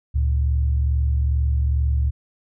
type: tone pair together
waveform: sine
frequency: 71.25 / 113.6 Hz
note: C#2 / A#2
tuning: +48 / -44 cents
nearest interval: minor sixth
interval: 808 cents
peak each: -17 / -26 dBFS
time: 0.14-2.11 s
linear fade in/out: 20 ms
effects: none